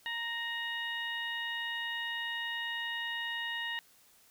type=harmonic tone with a mistuned harmonic; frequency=930 Hz; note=A#5; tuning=4 cents flat; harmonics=1 / 2 / 3 / 4; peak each=-44 / -36 / -40 / -44 dBFS; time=0.06-3.79 s; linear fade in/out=0 ms; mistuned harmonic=3; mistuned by=+50 cents; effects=white hiss -63 dBFS RMS until 4.3 s